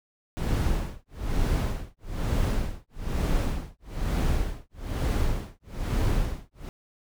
brown noise with tremolo, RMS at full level -23 dBFS, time 0.37-6.69 s, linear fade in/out 0 ms, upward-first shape sine, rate 1.1 Hz, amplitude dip 100%, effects none

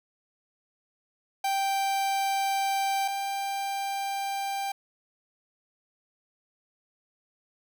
45% pulse tone pair in turn, 784 / 789.9 Hz, G5 / G5, 0 / +13 cents, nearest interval unison, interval 13 cents, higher second, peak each -25 / -29 dBFS, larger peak first, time 1.44-3.08 / 3.08-4.72 s, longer neither, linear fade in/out 5 ms, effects none

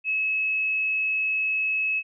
sine tone, 2580 Hz, E7, 38 cents flat, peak -22 dBFS, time 0.04-2.03 s, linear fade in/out 50 ms, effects none

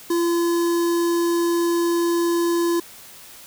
square tone with notch filter, 341.2 Hz, F4, 40 cents flat, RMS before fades -20 dBFS, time 0.1-2.8 s, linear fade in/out 5 ms, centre 2400 Hz, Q 0.96, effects white hiss -43 dBFS RMS until 3.46 s

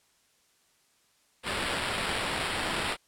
blue noise with sample-and-hold, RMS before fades -31 dBFS, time 1.43-2.97 s, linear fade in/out 50 ms, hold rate 6300 Hz, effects white hiss -67 dBFS RMS until 3.07 s + low-pass 10000 Hz 12 dB/octave

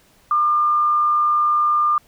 sine tone with frequency modulation, 1200 Hz, D6, 37 cents sharp, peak -14 dBFS, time 0.31-1.98 s, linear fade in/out 2 ms, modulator 91 Hz, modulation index 0.22, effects pink hiss -55 dBFS RMS until 2.07 s

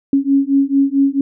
sine beating tone pair, 273.7 / 278.2 Hz, C#4 / C#4, -22 / +6 cents, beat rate 4.5 Hz, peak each -14 dBFS, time 0.13-1.21 s, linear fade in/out 2 ms, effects none

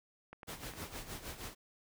click train, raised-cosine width 0.5 ms, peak -33 dBFS, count 7, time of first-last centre 0.33-0.94 s, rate 9.83 Hz
pink noise with tremolo, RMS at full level -43 dBFS, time 0.47-1.55 s, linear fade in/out 20 ms, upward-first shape sine, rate 6.4 Hz, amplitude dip 70%
effects none

